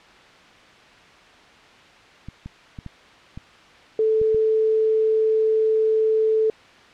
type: clicks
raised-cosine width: 5 ms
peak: -22 dBFS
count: 7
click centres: 2.286 / 2.46 / 2.788 / 2.863 / 3.375 / 4.215 / 4.346 s
type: tone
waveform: sine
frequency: 438.7 Hz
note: A4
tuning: 5 cents flat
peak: -16 dBFS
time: 3.99-6.5 s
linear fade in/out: 2 ms
effects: white hiss -48 dBFS RMS until 6.93 s + low-pass 3000 Hz 12 dB/octave